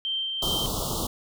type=tone with tremolo; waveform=sine; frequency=3136 Hz; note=G7; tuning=in tune; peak=-25 dBFS; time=0.05-0.66 s; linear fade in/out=0 ms; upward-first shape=sine; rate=2.7 Hz; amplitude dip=30%
type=band-stop noise; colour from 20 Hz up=pink; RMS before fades=-29 dBFS; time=0.42-1.07 s; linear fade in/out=5 ms; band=1300 to 3000 Hz; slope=96 dB/octave
effects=none